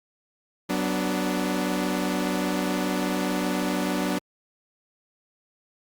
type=chord; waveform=sawtooth; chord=B minor; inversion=second; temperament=equal with one note detuned; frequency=187.47 / 246.9 / 293.7 Hz; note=F#3 / B3 / D4; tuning=+23 / 0 / 0 cents; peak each=-24 / -26 / -24 dBFS; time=0.69-4.19 s; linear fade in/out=10 ms; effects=Opus 48 kbps